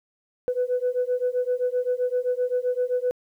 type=beating tone pair; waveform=sine; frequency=493.9 / 501.6 Hz; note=B4 / B4; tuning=0 / +27 cents; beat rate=7.7 Hz; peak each=-24 dBFS; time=0.48-3.11 s; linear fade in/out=0 ms; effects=tanh soft clip ceiling -16 dBFS + 10-bit